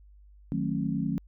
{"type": "chord", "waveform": "sine", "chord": "D# half-diminished seventh", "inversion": "none", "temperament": "equal with one note detuned", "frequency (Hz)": [155.56, 185, 220, 271.5], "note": ["D#3", "F#3", "A3", "C#4"], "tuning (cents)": [0, 0, 0, -36], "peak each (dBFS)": -32, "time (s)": [0.52, 1.18], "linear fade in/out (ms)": 0, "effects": ["added 50 Hz sine -51 dBFS peak until 1.27 s"]}